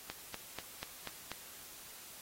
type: click train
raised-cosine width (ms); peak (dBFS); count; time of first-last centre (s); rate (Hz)
0.2; -22; 6; 0.1-1.317; 4.11
effects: white hiss -52 dBFS RMS until 2.21 s + AAC 48 kbps